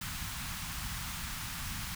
pink band-stop noise, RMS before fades -39 dBFS, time 0.01-1.95 s, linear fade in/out 5 ms, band 210 to 960 Hz, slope 24 dB/octave, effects none

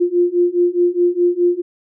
sine beating tone pair, 349.2 / 354 Hz, F4 / F4, 0 / +23 cents, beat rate 4.8 Hz, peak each -16 / -15 dBFS, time 0-1.62 s, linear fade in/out 20 ms, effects none

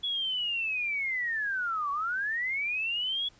sine linear two-way sweep, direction down then up, 3400 to 1108.7 to 3400 Hz, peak -28 dBFS, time 0.03-3.29 s, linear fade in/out 10 ms, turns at 1.91 s, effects pink hiss -60 dBFS RMS until 3.39 s + resampled to 16000 Hz

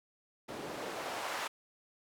white noise with band-pass filter sweep, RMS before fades -40 dBFS, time 0.48-1.48 s, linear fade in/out 10 ms, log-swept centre 290 to 1100 Hz, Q 1, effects none

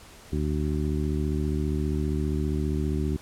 harmonic tone, 75 Hz, D2, 37 cents sharp, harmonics 1 / 2 / 3 / 4 / 5, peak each -27 / -30 / -32 / -33 / -34 dBFS, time 0.32-3.17 s, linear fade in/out 10 ms, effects pink hiss -49 dBFS RMS until 3.21 s + low-pass 12000 Hz 12 dB/octave

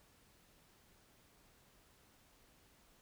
silence, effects pink hiss -68 dBFS RMS until 3.01 s

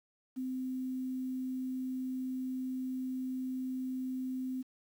sine tone, 257.7 Hz, C4, 26 cents flat, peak -34 dBFS, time 0.36-4.63 s, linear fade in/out 20 ms, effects 10-bit

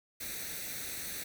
white noise with comb filter, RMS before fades -40 dBFS, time 0.2-1.24 s, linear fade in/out 10 ms, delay 0.49 ms, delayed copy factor +0.65, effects none

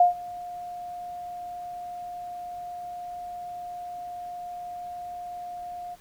sine tone with ADSR envelope, 709 Hz, F5, 26 cents sharp, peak -12 dBFS, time 0-5.96 s, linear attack 4 ms, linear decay 130 ms, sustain -22 dB, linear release 29 ms, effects pink hiss -56 dBFS RMS until 6 s

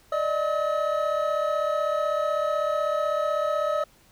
triangle tone cluster, 590 / 626 / 1281 Hz, D5 / D#5 / E6, +8 / +10 / -50 cents, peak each -24 / -25 / -26 dBFS, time 0.12-3.84 s, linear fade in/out 5 ms, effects tanh soft clip ceiling -12 dBFS + pink hiss -58 dBFS RMS until 4.11 s

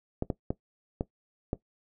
clicks, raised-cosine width 2 ms, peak -15 dBFS, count 5, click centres 0.224 / 0.302 / 0.505 / 1.009 / 1.531 s, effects noise-tail reverb RT60 0.1 s tail -17 dB re dry

